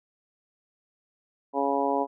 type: harmonic tone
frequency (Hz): 139.4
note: C#3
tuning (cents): +10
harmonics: 2 / 3 / 4 / 5 / 6 / 7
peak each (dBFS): -30 / -30 / -30 / -30 / -30 / -30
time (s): 1.53-2.07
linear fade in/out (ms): 50
effects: none